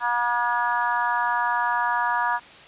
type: harmonic tone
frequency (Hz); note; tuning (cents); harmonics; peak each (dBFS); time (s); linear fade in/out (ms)
240; B3; -49; 3 / 4 / 5 / 6 / 7; -30 / -23 / -29 / -30 / -28; 0-2.4; 50
effects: white hiss -45 dBFS RMS until 2.67 s + resampled to 8000 Hz